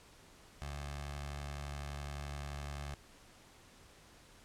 15% pulse tone with notch filter, 71.7 Hz, D2, 41 cents flat, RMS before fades -43 dBFS, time 0.62-2.94 s, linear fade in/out 0 ms, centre 260 Hz, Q 0.6, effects pink hiss -60 dBFS RMS until 4.44 s + low-pass 10000 Hz 12 dB/octave

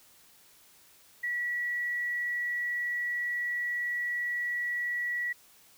sine tone, 1937 Hz, B6, 34 cents flat, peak -29 dBFS, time 1.23-5.33 s, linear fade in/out 10 ms, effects white hiss -59 dBFS RMS until 5.77 s

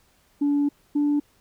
sine tone pair in turn, 287.5 / 291.7 Hz, D4 / D4, -37 / -12 cents, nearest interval unison, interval 25 cents, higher second, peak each -17 dBFS, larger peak neither, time 0.41-0.69 / 0.95-1.2 s, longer first, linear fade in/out 10 ms, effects tanh soft clip ceiling -16 dBFS + pink hiss -62 dBFS RMS until 1.4 s

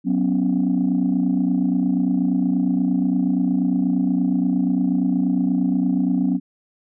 sine chord, F# suspended fourth, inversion none, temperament equal with one note detuned, 185 / 248.7 / 277.2 Hz, F#3 / B3 / C#4, 0 / +12 / 0 cents, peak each -20 dBFS, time 0.04-6.4 s, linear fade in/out 50 ms, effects tanh soft clip ceiling -11 dBFS

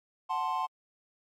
triangle chord, F# diminished, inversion none, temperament equal, 740 / 880 / 1046.5 Hz, F#5 / A5 / C6, 0 / 0 / 0 cents, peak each -33 / -31 / -29 dBFS, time 0.29-0.67 s, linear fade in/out 20 ms, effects tanh soft clip ceiling -18 dBFS + MP3 64 kbps

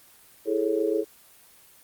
sine chord, A major seventh, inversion second, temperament just, 330 / 412.5 / 440 / 550 Hz, E4 / G#4 / A4 / C#5, +2 / -12 / 0 / -14 cents, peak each -28 / -27 / -26 / -31 dBFS, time 0.45-1.05 s, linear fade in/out 50 ms, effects white hiss -54 dBFS RMS until 1.83 s + Opus 24 kbps

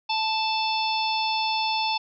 harmonic tone, 880 Hz, A5, in tune, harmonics 1 / 3 / 4 / 5 / 6, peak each -25 / -30 / -31 / -32 / -33 dBFS, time 0.09-1.98 s, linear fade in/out 10 ms, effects none

